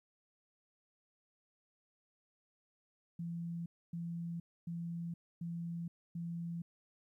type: tone bursts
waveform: sine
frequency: 169.4 Hz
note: E3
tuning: 48 cents sharp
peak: -38 dBFS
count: 5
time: 3.19-6.62 s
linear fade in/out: 5 ms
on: 470 ms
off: 270 ms
effects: 13-bit